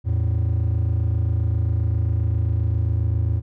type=tone pair together; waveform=triangle; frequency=82.48 / 110 Hz; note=E2 / A2; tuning=+2 / 0 cents; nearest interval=perfect fourth; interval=498 cents; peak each=-18 / -18 dBFS; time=0.04-3.42 s; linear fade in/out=50 ms; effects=tanh soft clip ceiling -12 dBFS